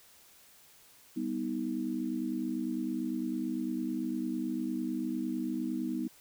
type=chord; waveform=sine; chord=G augmented; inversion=none; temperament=equal with one note detuned; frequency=196 / 246.9 / 315.8 Hz; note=G3 / B3 / D#4; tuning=0 / 0 / +26 cents; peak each=-39 / -34 / -35 dBFS; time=1.16-6.08 s; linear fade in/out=10 ms; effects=white hiss -59 dBFS RMS until 6.2 s